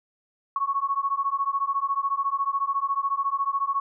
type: beating tone pair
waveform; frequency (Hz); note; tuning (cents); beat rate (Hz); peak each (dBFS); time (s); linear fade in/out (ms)
sine; 1100 / 1114; C#6 / C#6; -14 / +8; 14; -26 / -26; 0.56-3.8; 2
effects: none